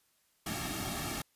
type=noise with comb filter; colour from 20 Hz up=pink; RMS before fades=-37 dBFS; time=0.46-1.22 s; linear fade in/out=5 ms; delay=2 ms; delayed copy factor=-0.85; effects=white hiss -72 dBFS RMS until 1.35 s + resampled to 32000 Hz